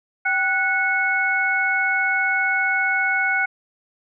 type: tone cluster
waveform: sine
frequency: 776 / 1475 / 2200 Hz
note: G5 / F#6 / C#7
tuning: -18 / -6 / -14 cents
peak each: -26 / -20 / -22 dBFS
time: 0.25-3.46 s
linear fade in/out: 10 ms
effects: none